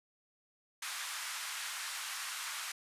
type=band-pass noise; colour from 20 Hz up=pink; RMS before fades=-41 dBFS; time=0.82-2.72 s; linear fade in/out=5 ms; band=1100 to 12000 Hz; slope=24 dB/octave; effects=resampled to 32000 Hz